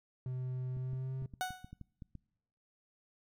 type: tone with pitch glide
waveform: triangle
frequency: 127.7 to 131.67 Hz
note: C3 to C3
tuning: -42 to +11 cents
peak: -34 dBFS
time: 0.26-1.26 s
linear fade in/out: 2 ms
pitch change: +53 cents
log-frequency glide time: 0.75-1.14 s
type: clicks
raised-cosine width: 5 ms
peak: -35 dBFS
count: 10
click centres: 0.768 / 0.933 / 1.222 / 1.338 / 1.506 / 1.645 / 1.73 / 1.813 / 2.022 / 2.153 s
type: tone with exponential decay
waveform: 30% pulse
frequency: 740 Hz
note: F#5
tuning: in tune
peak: -28 dBFS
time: 1.41-1.71 s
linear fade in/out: 0 ms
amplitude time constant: 65 ms
effects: noise-tail reverb RT60 0.9 s tail -25 dB re dry